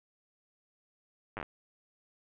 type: slowing click train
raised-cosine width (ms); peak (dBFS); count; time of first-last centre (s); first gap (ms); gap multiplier
0.5; -23; 6; 1.37-1.428; 9; 1.13
effects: resampled to 8000 Hz + 9-bit